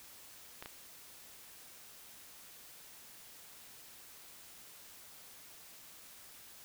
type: clicks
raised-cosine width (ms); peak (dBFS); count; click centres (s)
0.3; -28; 2; 0.625 / 0.659
effects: white hiss -55 dBFS RMS until 6.64 s